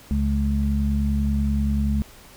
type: harmonic tone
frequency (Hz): 70.4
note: C#2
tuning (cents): +27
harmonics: 1 / 2 / 3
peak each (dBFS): -21 / -30 / -23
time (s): 0.11-2.02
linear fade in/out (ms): 0
effects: pink hiss -47 dBFS RMS until 2.36 s